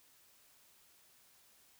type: silence
effects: white hiss -66 dBFS RMS until 1.79 s